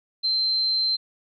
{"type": "tone", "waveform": "sine", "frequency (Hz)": 4116, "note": "C8", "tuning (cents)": -29, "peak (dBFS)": -20, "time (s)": [0.23, 0.97], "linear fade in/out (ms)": 20, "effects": []}